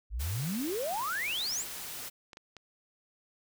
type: exponential sweep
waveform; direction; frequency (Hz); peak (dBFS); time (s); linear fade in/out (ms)
sine; up; 48.38 to 8270; -31; 0.1-1.65; 50
type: noise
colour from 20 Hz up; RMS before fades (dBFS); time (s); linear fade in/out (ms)
white; -41; 0.19-2.1; 20
type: clicks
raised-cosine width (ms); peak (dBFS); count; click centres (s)
0.2; -30; 5; 1.313 / 1.41 / 2.332 / 2.371 / 2.567
effects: none